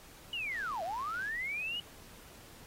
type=linear two-way sweep; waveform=sine; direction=down then up; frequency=2960 to 630 to 2960 Hz; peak=-34 dBFS; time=0.33-1.8 s; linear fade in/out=2 ms; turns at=0.83 s
type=click train; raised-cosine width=0.2 ms; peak=-36 dBFS; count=86; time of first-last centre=0.52-1.286 s; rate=111 Hz
effects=pink hiss -55 dBFS RMS until 2.66 s + AAC 48 kbps